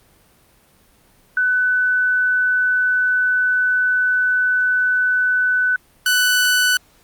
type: tone pair in turn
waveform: sine / sawtooth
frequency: 1500 / 1491.4 Hz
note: F#6 / F#6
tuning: +23 / +13 cents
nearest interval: unison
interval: 10 cents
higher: first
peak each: -14 / -10 dBFS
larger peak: second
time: 1.37-5.76 / 6.06-6.77 s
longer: first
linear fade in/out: 2 ms
effects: pink hiss -54 dBFS RMS until 7.03 s + Opus 32 kbps